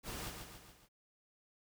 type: noise with echo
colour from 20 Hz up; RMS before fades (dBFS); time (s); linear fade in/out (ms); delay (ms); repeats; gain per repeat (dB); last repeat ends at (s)
pink; -44; 0.03-0.33; 50; 140; 4; -5; 0.89
effects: none

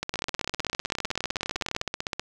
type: two click trains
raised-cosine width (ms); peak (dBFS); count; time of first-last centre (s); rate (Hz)
0.2; -11 / -11; 35 / 34; 0.03-2.196 / 0.14-1.815; 15.7 / 19.7
effects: none

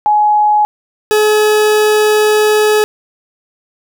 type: tone pair in turn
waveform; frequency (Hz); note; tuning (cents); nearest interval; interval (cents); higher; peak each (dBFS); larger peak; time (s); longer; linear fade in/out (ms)
sine / 40% pulse; 841 / 425.4; G#5 / G#4; +22 / +42; octave; 1180; first; -7; neither; 0.06-0.65 / 1.11-2.84; second; 0
effects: none

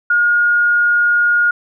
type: tone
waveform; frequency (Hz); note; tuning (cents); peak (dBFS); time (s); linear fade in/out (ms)
sine; 1430; F6; +41; -10; 0.1-1.51; 5
effects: none

